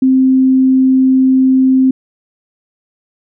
sine tone, 261.6 Hz, C4, in tune, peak -6 dBFS, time 0.02-1.91 s, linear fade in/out 5 ms, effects none

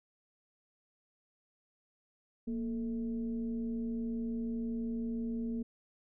sine tone with frequency modulation, 233.1 Hz, A#3, in tune, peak -33 dBFS, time 2.47-5.63 s, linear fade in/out 10 ms, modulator 206 Hz, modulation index 0.48, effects none

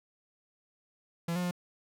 45% pulse tone with pitch steps, 169 / 178.7 / 177.2 Hz, E3 / F3 / F3, +43 / +40 / +25 cents, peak -30 dBFS, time 1.28-1.511 s, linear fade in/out 5 ms, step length 77 ms, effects none

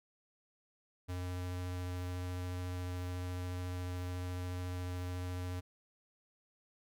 square tone with vibrato, 90.1 Hz, F#2, 45 cents flat, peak -38 dBFS, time 1.08-5.61 s, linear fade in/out 20 ms, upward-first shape sine, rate 14 Hz, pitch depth 8 cents each way, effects none

